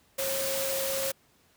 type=tone in noise; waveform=sine; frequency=540 Hz; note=C#5; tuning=45 cents flat; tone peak=-31 dBFS; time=0.18-1.12 s; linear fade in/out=10 ms; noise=white; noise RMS=-32 dBFS; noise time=0.18-1.12 s; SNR=-2 dB; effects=pink hiss -64 dBFS RMS until 1.56 s + high-pass 60 Hz 12 dB/octave